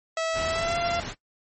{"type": "tone with pitch glide", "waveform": "sawtooth", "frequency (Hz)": [651, 686.9], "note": ["E5", "F5"], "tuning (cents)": [-22, -29], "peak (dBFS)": -21, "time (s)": [0.17, 1], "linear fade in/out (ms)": 2, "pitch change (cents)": 93, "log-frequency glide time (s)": [0.5, 0.77]}
{"type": "noise", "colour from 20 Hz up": "pink", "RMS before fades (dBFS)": -34, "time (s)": [0.33, 1.15], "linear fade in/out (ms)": 50}
{"effects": ["noise-tail reverb RT60 0.1 s tail -18 dB re dry", "MP3 32 kbps"]}